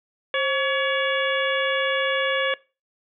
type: harmonic tone with a mistuned harmonic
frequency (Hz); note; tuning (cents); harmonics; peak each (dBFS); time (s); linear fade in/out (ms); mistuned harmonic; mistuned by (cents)
565; C#5; +33; 1 / 2 / 3 / 4 / 5 / 6; -24 / -29 / -26 / -29 / -32 / -31; 0.34-2.54; 2; 1; -100
effects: noise-tail reverb RT60 0.3 s tail -21 dB re dry